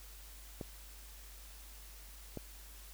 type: clicks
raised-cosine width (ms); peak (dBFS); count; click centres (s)
2; -27; 2; 0.612 / 2.373
effects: added 50 Hz sine -52 dBFS peak until 2.93 s + white hiss -56 dBFS RMS until 2.93 s